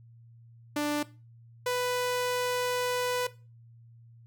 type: tone pair in turn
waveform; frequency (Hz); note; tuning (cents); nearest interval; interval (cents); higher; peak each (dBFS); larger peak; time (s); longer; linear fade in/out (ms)
sawtooth; 294.8 / 495.8; D4 / B4; +7 / +7; major sixth; 900; second; -23; neither; 0.76-1.03 / 1.66-3.27; second; 5
effects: noise-tail reverb RT60 0.3 s tail -17 dB re dry + added 116 Hz sine -51 dBFS peak until 4.26 s